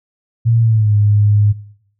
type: tone with pitch glide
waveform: sine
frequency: 115.3 to 103.91 Hz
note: A#2 to G#2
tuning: -19 to +1 cents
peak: -9 dBFS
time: 0.45-1.53 s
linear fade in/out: 20 ms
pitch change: -180 cents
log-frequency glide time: 0.61-0.94 s
effects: noise-tail reverb RT60 0.7 s tail -20 dB re dry